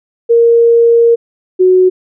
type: tone pair in turn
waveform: sine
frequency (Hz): 466.2 / 369.3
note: A#4 / F#4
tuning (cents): 0 / -3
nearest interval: major third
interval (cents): 403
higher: first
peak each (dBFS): -4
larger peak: neither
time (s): 0.29-1.16 / 1.59-1.9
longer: first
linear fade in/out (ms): 20
effects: none